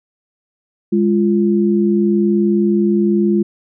sine tone pair together, 205 / 345.9 Hz, G#3 / F4, -22 / -17 cents, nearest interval major sixth, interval 905 cents, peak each -13 / -15 dBFS, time 0.92-3.43 s, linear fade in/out 10 ms, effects none

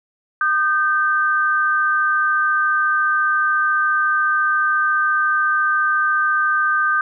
sine tone pair together, 1220.8 / 1555 Hz, D#6 / G6, -33 / -14 cents, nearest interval major third, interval 419 cents, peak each -18 / -17 dBFS, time 0.41-7.01 s, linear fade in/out 2 ms, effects none

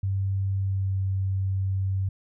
sine tone with pitch glide, 97.1 to 95.98 Hz, G2 to G2, -16 to -36 cents, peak -23 dBFS, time 0.03-2.09 s, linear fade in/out 5 ms, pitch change -20 cents, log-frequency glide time 0.57-0.96 s, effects none

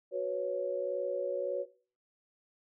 sine chord, F# suspended fourth, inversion none, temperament just, 370 / 493.3 / 555 Hz, F#4 / B4 / C#5, 0 / -2 / +2 cents, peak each -37 / -36 / -33 dBFS, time 0.11-1.66 s, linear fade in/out 50 ms, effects noise-tail reverb RT60 0.4 s tail -17 dB re dry

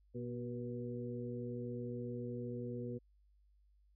harmonic tone with a mistuned harmonic, 120.9 Hz, B2, 36 cents flat, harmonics 1 / 2 / 3 / 4, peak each -44 / -44 / -47 / -46 dBFS, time 0.14-2.99 s, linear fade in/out 20 ms, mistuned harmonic 3, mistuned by +40 cents, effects added 50 Hz sine -66 dBFS peak until 3.95 s

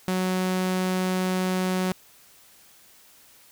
sawtooth tone, 185 Hz, F#3, in tune, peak -19 dBFS, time 0.08-1.92 s, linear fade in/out 0 ms, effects white hiss -54 dBFS RMS until 3.51 s

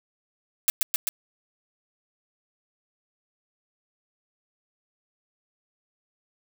blue noise with echo, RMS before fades -20 dBFS, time 0.68-0.7 s, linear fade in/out 0 ms, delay 130 ms, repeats 3, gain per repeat -2 dB, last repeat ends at 1.09 s, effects none

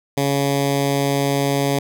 10% pulse tone with notch filter, 140 Hz, C#3, 18 cents sharp, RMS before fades -19 dBFS, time 0.17-1.79 s, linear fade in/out 5 ms, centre 1400 Hz, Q 1.2, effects none

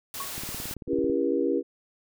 white noise, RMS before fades -36 dBFS, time 0.14-0.74 s, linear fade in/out 2 ms
sine tone with exponential decay, 1109 Hz, C#6, in tune, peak -29 dBFS, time 0.2-0.34 s, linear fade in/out 2 ms, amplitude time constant 30 ms
click train, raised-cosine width 3 ms, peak -26 dBFS, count 14, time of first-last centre 0.38-1.098 s, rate 18.1 Hz
sine chord, C# diminished seventh, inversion none, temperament just, 277.2 / 332.6 / 399.1 / 479 Hz, C#4 / E4 / G4 / Bb4, 0 / +16 / +31 / +47 cents, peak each -28 dBFS, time 0.87-1.63 s, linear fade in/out 50 ms
effects none

